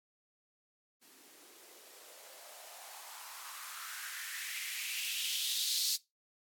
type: noise with band-pass filter sweep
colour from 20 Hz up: violet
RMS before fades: -41 dBFS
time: 1.01-5.97 s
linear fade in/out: 20 ms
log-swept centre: 260 to 4600 Hz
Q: 3.8
effects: noise-tail reverb RT60 0.2 s tail -19 dB re dry + AAC 64 kbps